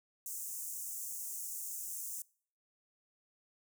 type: high-pass noise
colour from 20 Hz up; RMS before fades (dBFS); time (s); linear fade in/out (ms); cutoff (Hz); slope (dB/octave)
pink; -42; 0.26-2.22; 2; 6500; 48
effects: noise-tail reverb RT60 0.5 s tail -24 dB re dry